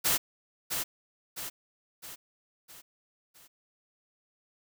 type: noise with echo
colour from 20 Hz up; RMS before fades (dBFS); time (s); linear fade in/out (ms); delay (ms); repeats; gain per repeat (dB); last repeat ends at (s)
white; -26; 0.04-0.18; 20; 660; 5; -6; 3.48
effects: none